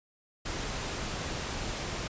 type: noise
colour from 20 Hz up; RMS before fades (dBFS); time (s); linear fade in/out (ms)
pink; -35; 0.45-2.08; 10
effects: resampled to 16000 Hz